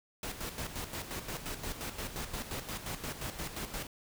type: noise with tremolo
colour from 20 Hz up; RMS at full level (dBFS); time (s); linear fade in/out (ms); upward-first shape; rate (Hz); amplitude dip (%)
pink; -38; 0.23-3.87; 2; square; 5.7; 60
effects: none